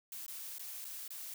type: noise with dropouts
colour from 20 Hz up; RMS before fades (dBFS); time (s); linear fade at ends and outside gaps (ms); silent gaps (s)
blue; -45; 0.12-1.34; 2; 0.264-0.28 / 0.584-0.594 / 0.846-0.85 / 1.079-1.104
effects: none